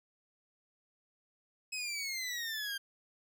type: exponential sweep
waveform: 20% pulse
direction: down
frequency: 2570 to 1582 Hz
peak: -31 dBFS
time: 1.72-2.78 s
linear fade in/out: 10 ms
effects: none